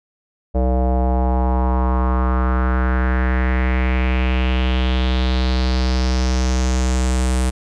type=tone with low-pass filter sweep; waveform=square; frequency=63.5 Hz; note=B1; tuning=49 cents sharp; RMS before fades=-17 dBFS; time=0.54-7.51 s; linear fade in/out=20 ms; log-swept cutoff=610 to 9100 Hz; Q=3.5; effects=none